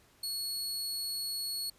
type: tone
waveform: sawtooth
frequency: 4361 Hz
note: C#8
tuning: 29 cents flat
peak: -31 dBFS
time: 0.23-1.7 s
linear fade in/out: 5 ms
effects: pink hiss -64 dBFS RMS until 1.78 s + resampled to 32000 Hz